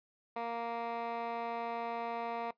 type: tone with band-pass filter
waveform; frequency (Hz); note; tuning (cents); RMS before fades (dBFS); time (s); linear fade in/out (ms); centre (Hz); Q
15% pulse; 233.1; A#3; 0; -38; 0.36-2.51; 5; 950; 0.98
effects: noise-tail reverb RT60 0.1 s tail -18 dB re dry + resampled to 11025 Hz